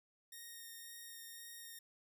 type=tone with vibrato; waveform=5% pulse; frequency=1852 Hz; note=A#6; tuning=12 cents flat; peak=-40 dBFS; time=0.32-1.79 s; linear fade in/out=5 ms; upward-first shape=sine; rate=1.9 Hz; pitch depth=10 cents each way; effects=none